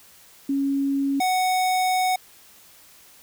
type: tone pair in turn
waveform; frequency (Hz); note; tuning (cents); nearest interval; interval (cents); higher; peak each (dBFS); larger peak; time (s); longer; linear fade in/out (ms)
sine / square; 276.6 / 741.6; C#4 / F#5; -4 / +4; octave + perfect fourth; 1708; second; -20; neither; 0.49-1.2 / 1.2-2.16; second; 5
effects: white hiss -51 dBFS RMS until 3.22 s